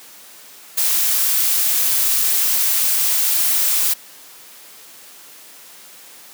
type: noise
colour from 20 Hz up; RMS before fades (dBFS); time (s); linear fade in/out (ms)
blue; -17; 0.77-3.94; 10
effects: white hiss -42 dBFS RMS until 6.33 s + high-pass 200 Hz 12 dB/octave